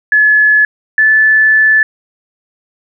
sine tone pair in turn, 1710 / 1742.9 Hz, A6 / A6, -50 / -17 cents, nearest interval unison, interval 33 cents, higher second, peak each -5 dBFS, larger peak neither, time 0.12-0.65 / 0.98-1.83 s, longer second, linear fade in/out 2 ms, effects none

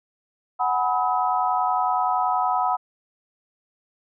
sine chord, G# minor seventh, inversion third, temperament equal with one note detuned, 740 / 830.6 / 987.8 / 1275.8 Hz, F#5 / G#5 / B5 / D#6, 0 / 0 / 0 / +43 cents, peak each -23 / -29 / -24 / -26 dBFS, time 0.59-2.77 s, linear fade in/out 20 ms, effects none

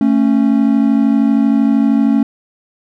triangle tone pair together, 222.1 / 275 Hz, A3 / C#4, +16 / -14 cents, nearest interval major third, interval 370 cents, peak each -10 dBFS, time 0.01-2.23 s, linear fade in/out 2 ms, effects none

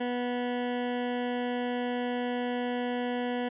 20% pulse tone, 245.1 Hz, B3, 13 cents flat, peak -24 dBFS, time 0-3.49 s, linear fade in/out 10 ms, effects resampled to 8000 Hz

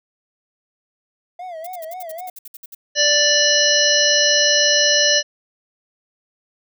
triangle tone with vibrato, 686 Hz, F5, 31 cents flat, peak -27 dBFS, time 1.39-2.3 s, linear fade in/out 5 ms, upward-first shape sine, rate 3.8 Hz, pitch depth 140 cents each way
violet noise bursts, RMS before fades -36 dBFS, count 13, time 1.64-2.749 s, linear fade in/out 5 ms, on 29 ms, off 61 ms
harmonic tone, 587.3 Hz, D5, in tune, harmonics 1 / 3 / 5 / 7 / 9 / 10, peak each -20 / -20 / -20 / -20 / -20 / -20 dBFS, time 2.95-5.23 s, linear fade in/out 50 ms
effects none

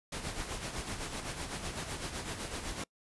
pink noise with tremolo, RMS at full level -37 dBFS, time 0.12-2.84 s, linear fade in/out 5 ms, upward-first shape sine, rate 7.9 Hz, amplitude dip 55%, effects noise-tail reverb RT60 0.1 s tail -26 dB re dry + resampled to 24000 Hz

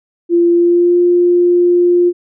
sine tone with pitch glide, 343.8 to 351.8 Hz, F4 to F4, -27 to +13 cents, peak -7 dBFS, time 0.29-2.13 s, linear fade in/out 50 ms, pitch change +40 cents, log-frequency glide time 0.51-0.99 s, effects none

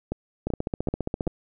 two click trains, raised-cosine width 2 ms, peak -14 / -13 dBFS, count 4 / 13, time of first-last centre 0.12-1.269 / 0.47-1.275 s, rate 2.61 / 14.9 Hz, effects none

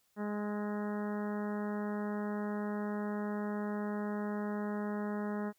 harmonic tone with a mistuned harmonic, 207.7 Hz, G#3, in tune, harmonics 1 / 2 / 3 / 4 / 5 / 6 / 7 / 8 / 9, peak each -35 / -41 / -45 / -47 / -49 / -51 / -52 / -53 / -54 dBFS, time 0.16-5.53 s, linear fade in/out 50 ms, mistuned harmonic 6, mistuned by +22 cents, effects white hiss -74 dBFS RMS until 5.58 s

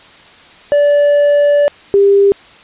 triangle / sine tone pair in turn, 580 / 398.8 Hz, D5 / G4, -22 / +30 cents, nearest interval tritone, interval 648 cents, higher first, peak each -5 dBFS, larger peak neither, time 0.72-1.68 / 1.94-2.32 s, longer first, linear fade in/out 0 ms, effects white hiss -40 dBFS RMS until 2.63 s + resampled to 8000 Hz

